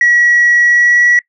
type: tone with pitch glide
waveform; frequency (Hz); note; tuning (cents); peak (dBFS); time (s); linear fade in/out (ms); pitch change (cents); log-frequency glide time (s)
sine; 1923 to 1935.3; B6 to B6; -47 to -36; -5; 0.01-1.19; 2; +11; 0.61-1.03
effects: noise-tail reverb RT60 0.1 s tail -21 dB re dry + tanh soft clip ceiling -3 dBFS